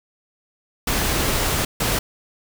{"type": "noise bursts at uneven times", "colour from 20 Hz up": "pink", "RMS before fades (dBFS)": -21, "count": 2, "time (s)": [[0.87, 1.65], [1.8, 1.99]], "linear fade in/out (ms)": 5, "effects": []}